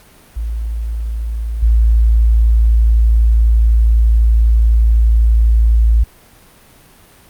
sine tone with level steps, 56 Hz, A1, 31 cents sharp, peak -17 / -7 dBFS, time 0.36-6.04 s, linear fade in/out 10 ms, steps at 1.62 s, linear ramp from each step 10 ms, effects pink hiss -45 dBFS RMS until 7.29 s + Opus 48 kbps

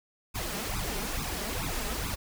pink noise with flanger, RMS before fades -33 dBFS, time 0.34-2.16 s, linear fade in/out 20 ms, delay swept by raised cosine 0.79 to 4.99 ms, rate 2.3 Hz, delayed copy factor +0.95, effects none

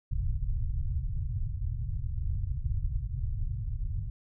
pink low-pass noise, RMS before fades -31 dBFS, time 0.11-4.1 s, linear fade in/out 10 ms, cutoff 130 Hz, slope 48 dB/octave, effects none

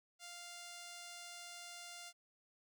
5% pulse tone, 698.5 Hz, F5, in tune, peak -38 dBFS, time 0.19-2.13 s, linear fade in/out 50 ms, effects none

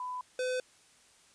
sine / square tone pair in turn, 1000 / 506.8 Hz, B5 / B4, +21 / +45 cents, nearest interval octave, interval 1176 cents, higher first, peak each -35 / -31 dBFS, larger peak second, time 0-0.21 / 0.39-0.6 s, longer neither, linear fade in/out 2 ms, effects white hiss -62 dBFS RMS until 1.34 s + resampled to 22050 Hz

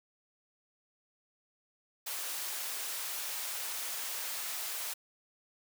white high-pass noise, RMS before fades -38 dBFS, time 2.06-4.94 s, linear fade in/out 10 ms, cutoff 580 Hz, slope 12 dB/octave, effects none

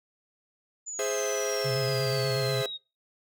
sine exponential sweep, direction down, 7040 to 3729 Hz, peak -34 dBFS, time 0.86-2.78 s, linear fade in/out 20 ms
45% pulse chord, Ab augmented, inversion none, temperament equal, 415.3 / 523.3 / 659.3 Hz, Ab4 / C5 / E5, 0 / 0 / 0 cents, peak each -31 / -32 / -34 dBFS, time 0.99-2.66 s, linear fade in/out 2 ms
sine tone with vibrato, 132.1 Hz, C3, 17 cents sharp, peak -29 dBFS, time 1.64-2.63 s, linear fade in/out 20 ms, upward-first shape square, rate 8.3 Hz, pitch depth 71 cents each way
effects noise-tail reverb RT60 0.3 s tail -25 dB re dry

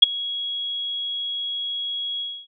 sine tone with ADSR envelope, 3322 Hz, G#7, in tune, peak -3 dBFS, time 0.02-2.47 s, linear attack 10 ms, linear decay 14 ms, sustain -22 dB, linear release 270 ms, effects none

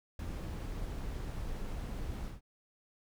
brown noise with ADSR envelope, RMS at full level -37 dBFS, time 0.19-2.41 s, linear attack 4 ms, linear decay 6 ms, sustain -2 dB, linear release 150 ms, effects none

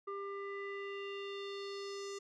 square tone with low-pass filter sweep, 397.9 Hz, G4, 26 cents sharp, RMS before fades -43 dBFS, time 0.07-2.19 s, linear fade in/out 10 ms, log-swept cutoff 1300 to 6500 Hz, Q 3.1, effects none

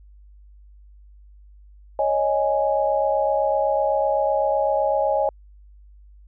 sine chord, C# suspended second, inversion none, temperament equal, 554.4 / 622.3 / 830.6 Hz, C#5 / D#5 / G#5, 0 / 0 / 0 cents, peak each -22 / -22 / -23 dBFS, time 1.99-5.29 s, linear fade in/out 2 ms, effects added 50 Hz sine -45 dBFS peak until 6.27 s

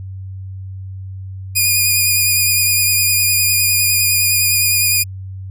5% pulse tone with vibrato, 2446 Hz, D#7, 30 cents flat, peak -3 dBFS, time 1.55-5.04 s, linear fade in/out 20 ms, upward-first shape triangle, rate 9.8 Hz, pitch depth 26 cents each way, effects added 95 Hz sine -26 dBFS peak until 5.5 s

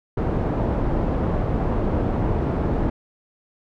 pink low-pass noise, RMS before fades -22 dBFS, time 0.17-2.9 s, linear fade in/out 5 ms, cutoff 680 Hz, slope 12 dB/octave, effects none

